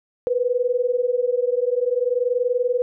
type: tone pair together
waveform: sine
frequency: 482.5 / 503 Hz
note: B4 / B4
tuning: -40 / +32 cents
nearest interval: minor second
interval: 72 cents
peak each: -21 dBFS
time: 0.27-2.82 s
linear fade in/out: 0 ms
effects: none